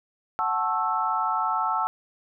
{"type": "chord", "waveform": "sine", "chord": "F# minor seventh", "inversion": "none", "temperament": "equal with one note detuned", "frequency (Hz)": [740, 880, 1092.2, 1318.5], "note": ["F#5", "A5", "C#6", "E6"], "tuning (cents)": [0, 0, -26, 0], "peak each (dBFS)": [-30, -27, -31, -26], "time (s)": [0.39, 1.87], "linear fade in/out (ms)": 0, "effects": []}